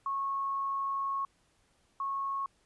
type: tone pair in turn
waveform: sine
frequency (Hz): 1097 / 1097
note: C#6 / C#6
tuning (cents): -18 / -18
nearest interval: unison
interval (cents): 0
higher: neither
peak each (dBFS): -30 / -31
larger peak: first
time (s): 0.06-1.25 / 2-2.46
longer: first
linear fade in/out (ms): 2
effects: pink hiss -70 dBFS RMS until 2.65 s + resampled to 24000 Hz